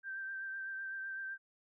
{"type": "tone with vibrato", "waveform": "sine", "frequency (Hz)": 1568, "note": "G6", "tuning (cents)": 0, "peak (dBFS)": -39, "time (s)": [0.03, 1.38], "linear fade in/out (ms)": 50, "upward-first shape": "triangle", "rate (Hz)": 7.9, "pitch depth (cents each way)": 27, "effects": []}